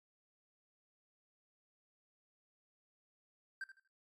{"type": "tone with echo", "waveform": "triangle", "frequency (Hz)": 1568, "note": "G6", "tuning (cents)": 0, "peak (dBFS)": -38, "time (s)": [3.61, 3.64], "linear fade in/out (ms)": 2, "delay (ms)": 79, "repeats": 3, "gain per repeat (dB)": -12, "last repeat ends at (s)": 3.877, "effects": ["noise-tail reverb RT60 0.3 s tail -18 dB re dry", "MP3 64 kbps"]}